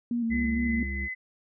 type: tone with vibrato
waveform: sine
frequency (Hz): 233.1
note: A#3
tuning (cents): 0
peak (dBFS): -25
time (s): 0.11-0.83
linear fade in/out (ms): 2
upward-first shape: square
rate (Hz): 4.4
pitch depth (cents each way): 35
type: harmonic tone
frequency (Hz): 68.3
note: C#2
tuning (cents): -25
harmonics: 1 / 3 / 5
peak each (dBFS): -31 / -38 / -45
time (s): 0.29-1.09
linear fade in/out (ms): 50
type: tone with tremolo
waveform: sine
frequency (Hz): 2028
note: B6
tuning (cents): +45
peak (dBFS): -31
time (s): 0.3-1.15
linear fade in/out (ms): 20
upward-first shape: sine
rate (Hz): 2.9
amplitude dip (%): 35
effects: none